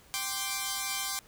5% pulse chord, G suspended fourth, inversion none, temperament equal, 784 / 1046.5 / 1174.7 Hz, G5 / C6 / D6, 0 / 0 / 0 cents, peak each -24 / -24 / -24 dBFS, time 0.14-1.19 s, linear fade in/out 0 ms, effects pink hiss -58 dBFS RMS until 1.27 s

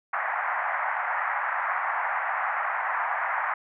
pink band-pass noise, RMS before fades -28 dBFS, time 0.13-3.54 s, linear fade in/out 5 ms, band 720 to 2000 Hz, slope 48 dB/octave, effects none

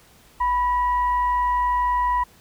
sine tone with frequency modulation, 987.8 Hz, B5, in tune, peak -18 dBFS, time 0.4-2.24 s, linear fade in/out 10 ms, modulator 932 Hz, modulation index 0.37, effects pink hiss -53 dBFS RMS until 2.4 s

